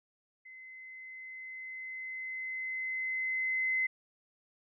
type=tone with level ramp; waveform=sine; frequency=2050 Hz; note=C7; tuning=36 cents flat; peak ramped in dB=-48 to -27 dBFS; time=0.45-3.87 s; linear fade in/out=10 ms; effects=none